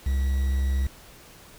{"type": "tone with quantisation", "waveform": "triangle", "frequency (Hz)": 66.7, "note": "C2", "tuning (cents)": 34, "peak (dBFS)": -19, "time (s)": [0.06, 0.87], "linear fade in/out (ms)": 5, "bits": 7, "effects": ["pink hiss -49 dBFS RMS until 1.58 s"]}